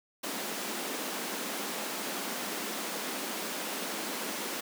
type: high-pass noise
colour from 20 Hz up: pink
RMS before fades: -36 dBFS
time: 0.23-4.61 s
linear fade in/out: 10 ms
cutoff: 200 Hz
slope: 48 dB/octave
effects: none